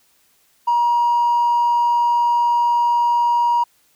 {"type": "tone with hard clipping", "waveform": "sine", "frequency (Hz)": 952, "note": "A#5", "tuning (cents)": 36, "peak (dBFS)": -14, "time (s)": [0.67, 3.64], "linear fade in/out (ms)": 10, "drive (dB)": 1, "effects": ["white hiss -59 dBFS RMS until 3.95 s"]}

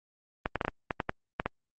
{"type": "clicks", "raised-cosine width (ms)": 0.5, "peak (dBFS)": -13, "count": 10, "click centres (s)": [0.459, 0.557, 0.612, 0.649, 0.681, 0.908, 1.002, 1.094, 1.399, 1.46], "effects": ["Opus 24 kbps"]}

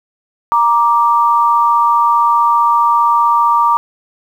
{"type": "tone pair together", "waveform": "sine", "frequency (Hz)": [939.4, 1174.7], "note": ["A#5", "D6"], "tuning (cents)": [13, 0], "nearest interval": "major third", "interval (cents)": 387, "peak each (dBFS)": -11, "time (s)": [0.52, 3.77], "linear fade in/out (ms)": 0, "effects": ["7-bit"]}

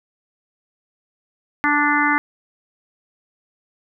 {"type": "harmonic tone", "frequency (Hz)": 293.2, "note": "D4", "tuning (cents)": -3, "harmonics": [1, 3, 4, 5, 6, 7], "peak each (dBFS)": [-22, -22, -22, -22, -22, -22], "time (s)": [1.64, 2.18], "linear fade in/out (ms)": 0, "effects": []}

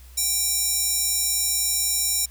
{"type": "tone with high-pass filter", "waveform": "square", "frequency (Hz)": 784, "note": "G5", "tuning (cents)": 0, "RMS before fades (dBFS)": -23, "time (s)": [0.17, 2.26], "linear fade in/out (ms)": 10, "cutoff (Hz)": 7100, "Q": 1.8, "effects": ["added 63 Hz sine -43 dBFS peak until 2.3 s", "white hiss -53 dBFS RMS until 2.3 s"]}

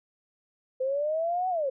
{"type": "linear two-way sweep", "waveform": "sine", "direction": "up then down", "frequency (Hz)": [510, 753, 510], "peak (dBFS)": -25, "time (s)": [0.8, 1.7], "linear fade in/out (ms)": 10, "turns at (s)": 1.49, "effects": []}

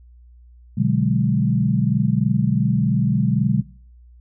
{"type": "chord", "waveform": "sine", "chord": "G# half-diminished seventh", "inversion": "first", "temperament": "equal", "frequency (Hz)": [123.47, 146.83, 185, 207.7], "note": ["B2", "D3", "F#3", "G#3"], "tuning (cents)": [0, 0, 0, 0], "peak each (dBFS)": -21, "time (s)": [0.77, 3.62], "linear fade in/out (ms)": 10, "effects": ["noise-tail reverb RT60 0.5 s tail -21 dB re dry", "added 60 Hz sine -44 dBFS peak until 4.2 s"]}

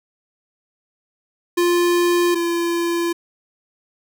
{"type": "tone pair in turn", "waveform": "square", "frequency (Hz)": [349.2, 341.2], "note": ["F4", "F4"], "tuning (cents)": [0, -40], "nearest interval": "unison", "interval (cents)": 40, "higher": "first", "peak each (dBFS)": [-15, -19], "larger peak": "first", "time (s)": [[1.57, 2.35], [2.35, 3.13]], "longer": "neither", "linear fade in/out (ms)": 10, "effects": []}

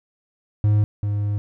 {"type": "tone pair in turn", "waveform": "triangle", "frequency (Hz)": [104.9, 102.98], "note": ["G#2", "G#2"], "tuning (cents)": [18, -14], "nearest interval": "unison", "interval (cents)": 32, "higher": "first", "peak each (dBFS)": [-12, -18], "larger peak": "first", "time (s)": [[0.64, 0.84], [1.03, 1.38]], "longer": "second", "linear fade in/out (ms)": 0, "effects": []}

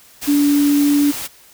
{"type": "tone in noise", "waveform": "sine", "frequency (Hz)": 288.3, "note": "D4", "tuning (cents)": -32, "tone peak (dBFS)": -11, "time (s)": [0.27, 1.12], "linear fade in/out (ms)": 20, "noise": "white", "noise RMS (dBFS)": -27, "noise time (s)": [0.21, 1.28], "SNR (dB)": 13, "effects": ["white hiss -47 dBFS RMS until 1.53 s"]}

